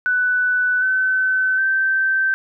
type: tone with pitch steps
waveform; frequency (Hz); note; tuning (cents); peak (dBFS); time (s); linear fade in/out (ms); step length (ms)
sine; 1492 / 1522.5 / 1553.6; F#6 / F#6 / G6; +14 / +49 / -16; -15; 0.06-2.34; 0; 760
effects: none